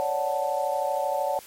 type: chord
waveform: sine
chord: D major seventh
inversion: third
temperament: equal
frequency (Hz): 554.4 / 587.3 / 740 / 880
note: C#5 / D5 / F#5 / A5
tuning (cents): 0 / 0 / 0 / 0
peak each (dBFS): -29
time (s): 0-1.39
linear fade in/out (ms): 0
effects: white hiss -47 dBFS RMS until 1.46 s + MP3 64 kbps